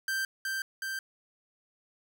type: tone with echo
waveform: 45% pulse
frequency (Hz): 1567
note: G6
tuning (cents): -1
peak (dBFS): -29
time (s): 0.08-0.25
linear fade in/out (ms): 2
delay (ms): 370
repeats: 2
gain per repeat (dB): -2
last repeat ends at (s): 0.99
effects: none